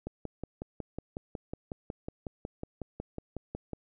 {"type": "click train", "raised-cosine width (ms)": 2, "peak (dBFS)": -23, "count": 21, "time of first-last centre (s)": [0.07, 3.733], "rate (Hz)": 5.46, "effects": []}